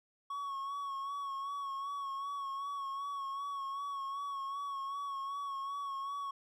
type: tone with vibrato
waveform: triangle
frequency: 1110 Hz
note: C#6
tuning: 2 cents sharp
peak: -35 dBFS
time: 0.3-6.31 s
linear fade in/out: 5 ms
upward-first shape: sine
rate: 2.6 Hz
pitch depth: 38 cents each way
effects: none